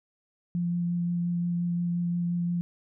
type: tone with vibrato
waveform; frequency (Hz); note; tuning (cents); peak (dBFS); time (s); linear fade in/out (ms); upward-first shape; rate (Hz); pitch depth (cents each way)
sine; 173.5; F3; -11; -25; 0.55-2.61; 0; sine; 5.7; 10
effects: none